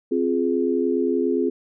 sine chord, F minor, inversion second, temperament just, 261.9 / 349.2 / 419.1 Hz, C4 / F4 / Ab4, +2 / 0 / +16 cents, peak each -23 dBFS, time 0.11-1.5 s, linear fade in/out 10 ms, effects none

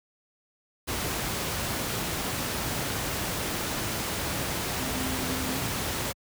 sine tone in noise, 259.1 Hz, C4, 17 cents flat, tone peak -34 dBFS, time 4.79-5.59 s, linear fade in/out 20 ms, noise pink, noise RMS -30 dBFS, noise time 0.87-6.13 s, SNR -7 dB, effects high-pass 60 Hz 12 dB/octave

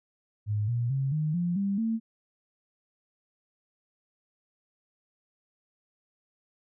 sine tone with pitch steps, 105 / 119.23 / 135.38 / 153.73 / 174.56 / 198.21 / 225.1 Hz, G#2 / A#2 / C#3 / D#3 / F3 / G3 / A3, +19 / +39 / -41 / -21 / -1 / +19 / +40 cents, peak -25 dBFS, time 0.46-2 s, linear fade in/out 50 ms, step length 220 ms, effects none

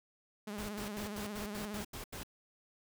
sawtooth tone with vibrato, 207.7 Hz, G#3, in tune, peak -36 dBFS, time 0.47-1.83 s, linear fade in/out 5 ms, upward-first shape triangle, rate 17 Hz, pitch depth 75 cents each way
pink noise bursts, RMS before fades -44 dBFS, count 9, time 0.58-2.234 s, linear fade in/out 5 ms, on 110 ms, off 83 ms
effects none

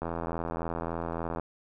click train, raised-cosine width 1 ms, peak -19 dBFS, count 116, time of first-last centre 0.02-1.397 s, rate 83.5 Hz, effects none

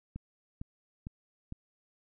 click train, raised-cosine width 5 ms, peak -27 dBFS, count 4, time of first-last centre 0.16-1.524 s, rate 2.2 Hz, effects none

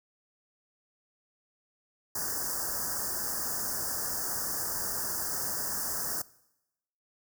white band-stop noise, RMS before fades -33 dBFS, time 2.15-6.22 s, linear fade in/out 5 ms, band 1800 to 4800 Hz, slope 96 dB/octave, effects noise-tail reverb RT60 0.9 s tail -21 dB re dry

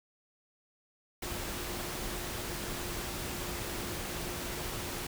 sine tone in noise, 353.5 Hz, F4, 21 cents sharp, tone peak -46 dBFS, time 1.22-5.07 s, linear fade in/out 5 ms, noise pink, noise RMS -38 dBFS, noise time 1.22-5.07 s, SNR -11 dB, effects none

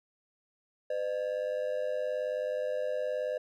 triangle ring-modulated tone, 557 Hz, C#5, 8 cents sharp, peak -25 dBFS, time 0.9-3.38 s, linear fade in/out 5 ms, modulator 49.5 Hz, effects none

